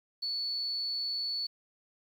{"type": "tone", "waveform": "sine", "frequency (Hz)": 4439, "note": "C#8", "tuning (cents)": 2, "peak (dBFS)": -31, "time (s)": [0.22, 1.47], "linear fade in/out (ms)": 10, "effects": ["10-bit"]}